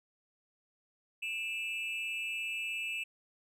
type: tone with amplitude modulation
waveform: triangle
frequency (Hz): 2642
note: E7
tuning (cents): +3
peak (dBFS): -29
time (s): 1.22-3.04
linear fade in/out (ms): 10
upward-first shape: sine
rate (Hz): 237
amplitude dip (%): 85
effects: none